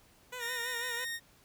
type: tone with vibrato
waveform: 10% pulse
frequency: 485.5 Hz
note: B4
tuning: 30 cents flat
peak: -31 dBFS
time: 0.32-1.05 s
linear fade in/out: 10 ms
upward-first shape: sine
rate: 6 Hz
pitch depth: 63 cents each way
type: tone with pitch glide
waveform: sawtooth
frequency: 1842 to 1852.7 Hz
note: A#6 to A#6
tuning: -21 to -11 cents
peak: -32 dBFS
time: 0.39-1.2 s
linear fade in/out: 50 ms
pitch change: +10 cents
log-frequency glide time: 0.51-1.06 s
effects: pink hiss -63 dBFS RMS until 1.44 s